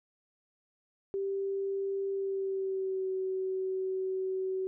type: tone with pitch glide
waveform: sine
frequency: 392 to 377.6 Hz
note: G4 to F#4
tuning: 0 to +35 cents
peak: -30 dBFS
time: 1.14-4.67 s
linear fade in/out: 0 ms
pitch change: -65 cents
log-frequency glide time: 2.11-3.1 s
effects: none

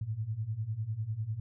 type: beating tone pair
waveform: sine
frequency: 103.83 / 113.83 Hz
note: G#2 / A#2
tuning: 0 / -41 cents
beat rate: 10 Hz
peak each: -37 / -34 dBFS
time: 0.01-1.4 s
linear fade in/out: 5 ms
effects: none

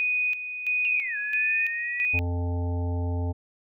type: tone with tremolo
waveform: sine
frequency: 2486 Hz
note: D#7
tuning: 2 cents flat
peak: -22 dBFS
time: 0-2.19 s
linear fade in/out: 0 ms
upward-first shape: square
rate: 1.5 Hz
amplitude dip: 65%
type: linear two-way sweep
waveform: sine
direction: down then up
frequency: 2794 to 1661.2 to 1964 Hz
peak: -29 dBFS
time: 0.85-2.05 s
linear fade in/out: 0 ms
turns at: 1.17 s
type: harmonic tone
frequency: 87.4 Hz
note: F2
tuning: 2 cents sharp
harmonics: 1 / 3 / 5 / 7 / 9 / 10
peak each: -25 / -35 / -39 / -42 / -44 / -45 dBFS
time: 2.13-3.33 s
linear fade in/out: 20 ms
effects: none

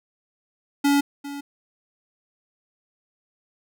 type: tone with echo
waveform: square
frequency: 283.5 Hz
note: C#4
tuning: 39 cents sharp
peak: -17 dBFS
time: 0.84-1.01 s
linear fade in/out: 10 ms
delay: 400 ms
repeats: 1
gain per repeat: -15 dB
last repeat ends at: 1.41 s
effects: none

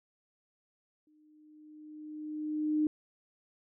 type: tone with exponential growth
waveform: sine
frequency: 304.9 Hz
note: D#4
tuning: 35 cents flat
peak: -24 dBFS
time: 1.07-2.87 s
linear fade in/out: 2 ms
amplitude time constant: 390 ms
effects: none

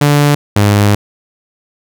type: tone pair in turn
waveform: sawtooth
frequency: 145.5 / 102.69 Hz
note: D3 / G#2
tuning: -16 / -19 cents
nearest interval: tritone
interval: 603 cents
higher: first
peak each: -3 dBFS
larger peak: neither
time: 0.01-0.35 / 0.56-0.95 s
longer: second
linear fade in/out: 5 ms
effects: none

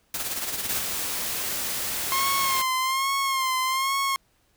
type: noise with tremolo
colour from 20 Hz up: white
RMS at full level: -28 dBFS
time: 0.14-0.79 s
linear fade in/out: 2 ms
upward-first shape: sine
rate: 18 Hz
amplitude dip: 50%
type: noise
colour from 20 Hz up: white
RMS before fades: -29 dBFS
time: 0.69-2.62 s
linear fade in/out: 5 ms
type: tone with vibrato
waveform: sawtooth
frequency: 1065 Hz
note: C6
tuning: 30 cents sharp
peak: -19 dBFS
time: 2.12-4.16 s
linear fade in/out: 0 ms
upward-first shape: sine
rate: 1.2 Hz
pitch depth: 55 cents each way
effects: pink hiss -66 dBFS RMS until 4.56 s

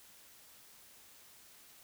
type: silence
effects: white hiss -59 dBFS RMS until 1.83 s

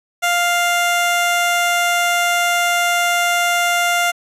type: tone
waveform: 15% pulse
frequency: 699 Hz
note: F5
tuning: 1 cent sharp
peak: -8 dBFS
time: 0.22-4.12 s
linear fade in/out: 20 ms
effects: resampled to 32000 Hz

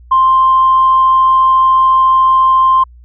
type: tone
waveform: sine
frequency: 1049 Hz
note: C6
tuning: 4 cents sharp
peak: -5 dBFS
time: 0.11-2.84 s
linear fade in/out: 10 ms
effects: tanh soft clip ceiling -1 dBFS + added 60 Hz sine -36 dBFS peak until 3.04 s

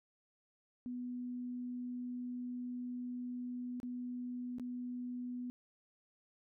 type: tone with dropouts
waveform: sine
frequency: 246.9 Hz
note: B3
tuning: in tune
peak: -39 dBFS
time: 0.86-5.5 s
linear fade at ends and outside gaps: 0 ms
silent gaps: 3.801-3.831 / 4.584-4.597 s
effects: none

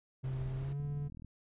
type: tone with pitch glide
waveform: triangle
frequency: 130.81 to 144.31 Hz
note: C3 to D3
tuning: 0 to -30 cents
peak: -33 dBFS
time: 0.23-1.09 s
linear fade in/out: 20 ms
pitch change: +170 cents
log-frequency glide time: 0.56-0.8 s
type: noise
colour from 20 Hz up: brown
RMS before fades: -45 dBFS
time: 0.24-0.73 s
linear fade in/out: 2 ms
type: click train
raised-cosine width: 5 ms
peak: -37 dBFS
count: 19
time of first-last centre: 0.8-1.247 s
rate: 40.3 Hz
effects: resampled to 8000 Hz

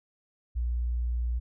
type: tone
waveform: sine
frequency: 59.7 Hz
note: A#1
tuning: 42 cents sharp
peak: -26 dBFS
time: 0.55-1.4 s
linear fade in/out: 20 ms
effects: none

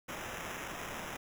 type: noise with sample-and-hold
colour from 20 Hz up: white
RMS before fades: -42 dBFS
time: 0.08-1.17 s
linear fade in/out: 10 ms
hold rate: 4410 Hz
effects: none

